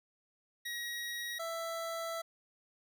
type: tone pair in turn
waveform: 25% pulse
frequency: 1899 / 662.5 Hz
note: A#6 / E5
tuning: +32 / +9 cents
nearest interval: octave + tritone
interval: 1823 cents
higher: first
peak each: -34 / -33 dBFS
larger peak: second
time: 0.65-1.39 / 1.39-2.22 s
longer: second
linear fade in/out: 10 ms
effects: none